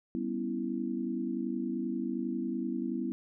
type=chord; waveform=sine; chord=C# half-diminished seventh; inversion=second; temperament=equal; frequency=196 / 246.9 / 277.2 / 329.6 Hz; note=G3 / B3 / C#4 / E4; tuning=0 / 0 / 0 / 0 cents; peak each=-38 / -34 / -40 / -36 dBFS; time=0.15-3.12 s; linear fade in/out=0 ms; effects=none

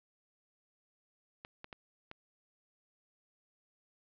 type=clicks; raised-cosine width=0.3 ms; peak=-29 dBFS; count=4; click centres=1.449 / 1.644 / 1.728 / 2.114 s; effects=low-pass 4000 Hz 12 dB/octave

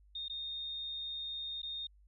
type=tone with dropouts; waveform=sine; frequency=3678 Hz; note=A#7; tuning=24 cents flat; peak=-38 dBFS; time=0.15-1.87 s; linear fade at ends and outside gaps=5 ms; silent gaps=0.283-0.297 / 1.619-1.63 s; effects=added 50 Hz sine -60 dBFS peak until 2.07 s

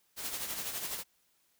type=noise with tremolo; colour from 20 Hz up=white; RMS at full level=-36 dBFS; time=0.16-1.04 s; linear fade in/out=50 ms; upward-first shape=sine; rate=12 Hz; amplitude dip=50%; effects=white hiss -72 dBFS RMS until 1.59 s

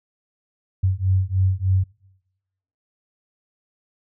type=beating tone pair; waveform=sine; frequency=92.8 / 96.1 Hz; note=F#2 / G2; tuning=+6 / -34 cents; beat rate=3.3 Hz; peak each=-20 dBFS; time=0.83-1.84 s; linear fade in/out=10 ms; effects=noise-tail reverb RT60 1.0 s tail -26 dB re dry

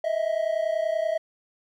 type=tone pair together; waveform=triangle; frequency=629 / 659.3 Hz; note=D#5 / E5; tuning=+19 / 0 cents; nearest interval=minor second; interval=81 cents; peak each=-24 dBFS; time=0.04-1.18 s; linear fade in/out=5 ms; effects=none

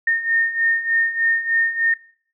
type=beating tone pair; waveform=sine; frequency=1828 / 1831.3 Hz; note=A#6 / A#6; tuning=-34 / -31 cents; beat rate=3.3 Hz; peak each=-22 / -18 dBFS; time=0.07-1.94 s; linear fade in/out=5 ms; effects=noise-tail reverb RT60 0.5 s tail -18 dB re dry

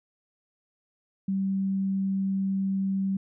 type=tone; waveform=sine; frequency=193.5 Hz; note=G3; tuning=22 cents flat; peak=-24 dBFS; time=1.28-3.17 s; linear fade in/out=5 ms; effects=none

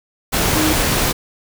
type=tone in noise; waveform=sine; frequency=310.3 Hz; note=D#4; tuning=5 cents flat; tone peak=-18 dBFS; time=0.54-0.74 s; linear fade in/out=20 ms; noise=pink; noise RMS=-17 dBFS; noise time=0.32-1.13 s; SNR=-4 dB; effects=none

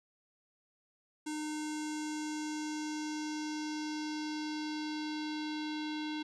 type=tone with low-pass filter sweep; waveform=square; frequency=305 Hz; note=D#4; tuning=34 cents flat; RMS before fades=-38 dBFS; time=1.26-6.23 s; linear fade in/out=10 ms; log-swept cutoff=8100 to 3800 Hz; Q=2.8; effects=none

